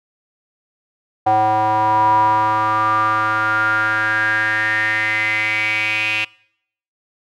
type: tone with band-pass filter sweep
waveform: square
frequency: 108.1 Hz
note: A2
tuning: 30 cents flat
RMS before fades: -17 dBFS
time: 1.26-6.25 s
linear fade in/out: 10 ms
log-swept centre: 790 to 2600 Hz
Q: 8.2
effects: noise-tail reverb RT60 0.7 s tail -24 dB re dry